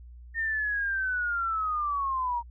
sine linear sweep, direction down, 1837 to 932.3 Hz, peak -26 dBFS, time 0.34-2.43 s, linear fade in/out 50 ms, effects added 60 Hz sine -44 dBFS peak until 2.5 s

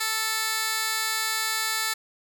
15% pulse tone with high-pass filter, 440 Hz, A4, in tune, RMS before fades -27 dBFS, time 0-1.94 s, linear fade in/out 10 ms, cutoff 2100 Hz, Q 0.69, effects none

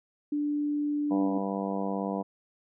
sine tone with pitch glide, 293.7 to 288.7 Hz, D4 to D4, 0 to -30 cents, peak -26 dBFS, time 0.32-1.38 s, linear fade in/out 5 ms, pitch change -30 cents, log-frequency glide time 1.17-1.26 s
harmonic tone, 98 Hz, G2, in tune, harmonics 2 / 3 / 4 / 5 / 6 / 7 / 8 / 9 / 10, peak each -32 / -36 / -41 / -36 / -41 / -37 / -42 / -44 / -40 dBFS, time 1.1-2.23 s, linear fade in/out 20 ms
effects none

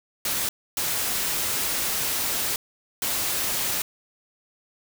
white noise bursts at uneven times, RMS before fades -26 dBFS, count 3, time 0.25-0.49 / 0.77-2.56 / 3.02-3.82 s, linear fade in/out 2 ms, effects none

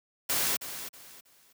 white noise with echo, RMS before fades -28 dBFS, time 0.29-0.57 s, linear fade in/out 10 ms, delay 320 ms, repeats 3, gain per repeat -11 dB, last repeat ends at 1.53 s, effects high-pass 100 Hz 12 dB/octave

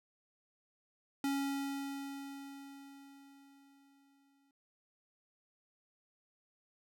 square tone with exponential decay, 277.2 Hz, C#4, in tune, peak -32 dBFS, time 1.24-4.51 s, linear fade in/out 2 ms, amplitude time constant 710 ms, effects none

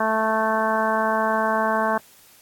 harmonic tone, 220 Hz, A3, in tune, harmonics 1 / 2 / 3 / 4 / 5 / 6 / 7 / 8, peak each -28 / -30 / -24 / -25 / -25 / -36 / -27 / -36 dBFS, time 0-1.98 s, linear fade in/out 5 ms, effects white hiss -52 dBFS RMS until 2.41 s + AAC 64 kbps

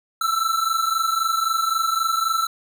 square tone pair together, 1318.5 / 1342.3 Hz, E6 / E6, 0 / +31 cents, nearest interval unison, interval 31 cents, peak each -23 dBFS, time 0.21-2.47 s, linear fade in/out 5 ms, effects none

